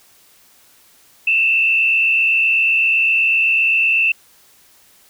sine tone with frequency modulation, 2663 Hz, E7, 17 cents sharp, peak -12 dBFS, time 1.27-4.12 s, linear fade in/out 5 ms, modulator 67.8 Hz, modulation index 1.1, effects white hiss -51 dBFS RMS until 5.09 s

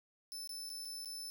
sawtooth tone with dropouts, 5274 Hz, E8, in tune, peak -40 dBFS, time 0.32-1.3 s, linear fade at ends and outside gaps 0 ms, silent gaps 0.474-0.493 / 0.693-0.7 / 0.85-0.855 / 1.048-1.057 s, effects 13-bit

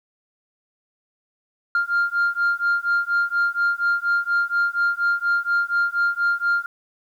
sine beating tone pair, 1396.9 / 1401.1 Hz, F6 / F6, 0 / +5 cents, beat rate 4.2 Hz, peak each -20 dBFS, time 1.75-6.66 s, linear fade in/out 2 ms, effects tanh soft clip ceiling -14 dBFS + 9-bit

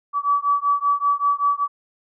sine beating tone pair, 1144 / 1149.2 Hz, D6 / D6, -46 / -38 cents, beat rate 5.2 Hz, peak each -20 / -20 dBFS, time 0.13-1.68 s, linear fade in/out 50 ms, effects none

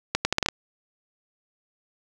accelerating click train, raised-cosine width 0.2 ms, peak -4 dBFS, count 7, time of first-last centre 0.15-0.486 s, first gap 100 ms, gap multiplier 0.76, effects none

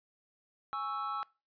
triangle chord, C# minor, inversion second, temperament equal, 830.6 / 1108.7 / 1318.5 Hz, G#5 / C#6 / E6, 0 / 0 / 0 cents, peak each -39 / -38 / -34 dBFS, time 0.73-1.23 s, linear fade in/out 0 ms, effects noise-tail reverb RT60 0.3 s tail -23 dB re dry + resampled to 11025 Hz

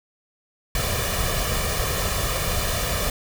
pink noise with comb filter, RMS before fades -24 dBFS, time 0.75-3.1 s, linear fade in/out 2 ms, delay 1.7 ms, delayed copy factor +0.65, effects none

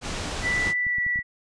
pink low-pass noise, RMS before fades -31 dBFS, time 0.01-0.74 s, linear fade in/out 50 ms, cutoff 8000 Hz, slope 24 dB/octave
sine tone with pitch glide, 1975.5 to 1953.9 Hz, B6 to B6, 0 to -19 cents, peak -22 dBFS, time 0.42-1.23 s, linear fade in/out 50 ms, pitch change -19 cents, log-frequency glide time 0.78-0.99 s
clicks, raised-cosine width 5 ms, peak -28 dBFS, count 6, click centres 0.676 / 0.867 / 0.984 / 1.065 / 1.159 / 1.19 s
effects resampled to 24000 Hz

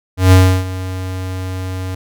square tone with ADSR envelope, 93 Hz, F#2, 9 cents sharp, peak -4 dBFS, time 0.17-1.95 s, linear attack 150 ms, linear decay 320 ms, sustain -17 dB, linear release 5 ms, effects none

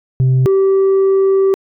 sine tone pair in turn, 129.8 / 387.3 Hz, C3 / G4, -13 / -21 cents, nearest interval octave + perfect fifth, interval 1892 cents, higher second, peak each -6 dBFS, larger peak neither, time 0.2-0.46 / 0.46-1.54 s, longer second, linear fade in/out 0 ms, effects tanh soft clip ceiling -8 dBFS

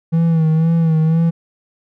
triangle tone with vibrato, 162.2 Hz, E3, 28 cents flat, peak -9 dBFS, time 0.12-1.31 s, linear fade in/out 20 ms, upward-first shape sine, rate 2 Hz, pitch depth 49 cents each way, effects none

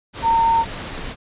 sine tone in noise, 915 Hz, A#5, 32 cents flat, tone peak -13 dBFS, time 0.22-0.65 s, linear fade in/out 50 ms, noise pink, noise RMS -30 dBFS, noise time 0.13-1.16 s, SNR +14 dB, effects resampled to 8000 Hz

